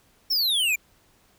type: exponential sweep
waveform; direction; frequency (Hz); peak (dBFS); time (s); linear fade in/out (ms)
square; down; 5520 to 2324; -21; 0.3-0.76; 10
effects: pink hiss -61 dBFS RMS until 1.38 s